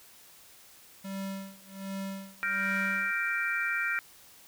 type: tone with tremolo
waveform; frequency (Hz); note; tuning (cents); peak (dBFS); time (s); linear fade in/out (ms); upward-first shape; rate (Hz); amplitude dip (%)
square; 194.3; G3; -15; -34; 1.04-3.12; 10; sine; 1.3; 95
type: chord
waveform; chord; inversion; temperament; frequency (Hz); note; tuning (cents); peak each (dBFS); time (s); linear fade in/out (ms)
sine; G minor seventh; third; equal; 1396.9 / 1568 / 1864.7 / 2349; F6 / G6 / Bb6 / D7; 0 / 0 / 0 / 0; -32 / -34 / -34 / -33; 2.43-3.99; 0
effects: white hiss -55 dBFS RMS until 4.47 s